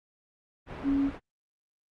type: tone in noise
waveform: sine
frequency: 277.2 Hz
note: C#4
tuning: in tune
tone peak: -23 dBFS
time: 0.83-1.11 s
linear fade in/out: 50 ms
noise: pink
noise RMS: -38 dBFS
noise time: 0.66-1.2 s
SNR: +12 dB
effects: low-pass 2000 Hz 12 dB/octave + Opus 32 kbps